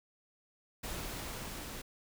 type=noise with level ramp; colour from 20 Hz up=pink; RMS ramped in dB=-40 to -44 dBFS; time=0.83-1.82 s; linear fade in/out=10 ms; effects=none